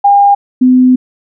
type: tone pair in turn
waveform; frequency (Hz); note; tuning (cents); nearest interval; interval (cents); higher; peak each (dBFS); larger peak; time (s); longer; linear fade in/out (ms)
sine; 806 / 253.9; G5 / B3; +48 / +48; octave + minor sixth; 2000; first; -3; neither; 0.04-0.35 / 0.61-0.96; second; 10
effects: none